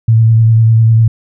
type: tone with vibrato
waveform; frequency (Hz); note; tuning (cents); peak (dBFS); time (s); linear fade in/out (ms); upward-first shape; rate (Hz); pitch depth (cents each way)
sine; 112.7; A2; +42; -4; 0.08-1.08; 5; square; 10; 18
effects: none